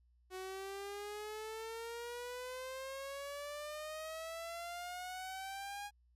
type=exponential sweep; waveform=sawtooth; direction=up; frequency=370 to 824 Hz; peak=-39 dBFS; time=0.3-5.91 s; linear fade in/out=50 ms; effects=added 60 Hz sine -67 dBFS peak until 6.15 s + resampled to 32000 Hz